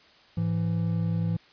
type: tone pair together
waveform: triangle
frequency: 106.6 / 167.27 Hz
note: G#2 / E3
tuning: +46 / +26 cents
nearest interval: minor sixth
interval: 780 cents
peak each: -26 / -24 dBFS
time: 0.37-1.37 s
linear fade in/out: 5 ms
effects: white hiss -56 dBFS RMS until 1.52 s + resampled to 11025 Hz